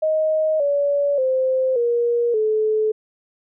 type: tone with pitch steps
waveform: sine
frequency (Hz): 626 / 570.7 / 520.4 / 474.4 / 432.5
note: D#5 / D5 / C5 / A#4 / A4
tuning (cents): +10 / -50 / -9 / +30 / -30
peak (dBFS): -16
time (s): 0.02-2.92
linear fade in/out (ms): 10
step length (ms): 580
effects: none